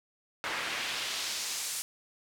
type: noise with band-pass filter sweep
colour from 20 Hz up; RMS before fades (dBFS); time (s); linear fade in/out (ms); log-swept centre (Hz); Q
pink; -35; 0.44-1.82; 0; 1700 to 8600; 0.98
effects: none